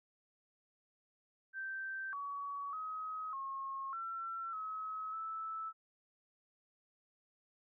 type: tone with pitch steps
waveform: sine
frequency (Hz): 1560 / 1129 / 1269 / 1083 / 1348 / 1282 / 1313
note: G6 / C#6 / D#6 / C#6 / E6 / E6 / E6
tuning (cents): -9 / +31 / +34 / -41 / +38 / -49 / -7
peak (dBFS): -39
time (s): 1.53-5.73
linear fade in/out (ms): 50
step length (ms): 600
effects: none